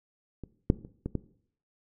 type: clicks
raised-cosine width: 3 ms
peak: -26 / -7 / -30 / -19 / -16 dBFS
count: 5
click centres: 0.437 / 0.701 / 0.849 / 1.06 / 1.153 s
effects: noise-tail reverb RT60 0.6 s tail -18 dB re dry